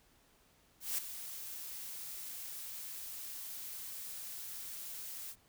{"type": "noise with ADSR envelope", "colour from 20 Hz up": "blue", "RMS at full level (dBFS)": -34, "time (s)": [0.8, 5.36], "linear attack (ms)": 180, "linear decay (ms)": 9, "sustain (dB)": -11, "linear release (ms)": 66, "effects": ["pink hiss -68 dBFS RMS until 5.48 s"]}